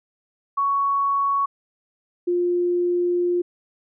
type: tone pair in turn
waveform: sine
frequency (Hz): 1115 / 352.4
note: C#6 / F4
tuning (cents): +10 / +16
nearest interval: octave + minor sixth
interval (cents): 1994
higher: first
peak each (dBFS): -18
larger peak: neither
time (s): 0.57-1.46 / 2.27-3.42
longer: second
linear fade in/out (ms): 10
effects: none